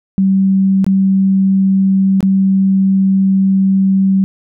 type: tone with dropouts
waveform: sine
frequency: 192.6 Hz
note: G3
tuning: 30 cents flat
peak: -8 dBFS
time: 0.18-4.24 s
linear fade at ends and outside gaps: 0 ms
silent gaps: 0.844-0.865 / 2.206-2.228 s
effects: none